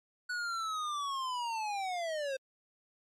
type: linear sweep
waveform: square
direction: down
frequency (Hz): 1480 to 521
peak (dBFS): -34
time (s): 0.29-2.37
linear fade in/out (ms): 10
effects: low-pass 7000 Hz 12 dB/octave + MP3 64 kbps